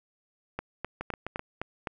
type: two click trains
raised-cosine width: 0.5 ms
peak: -17 / -19 dBFS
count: 6 / 4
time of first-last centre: 0.59-1.872 / 1.01-1.394 s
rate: 3.9 / 7.81 Hz
effects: none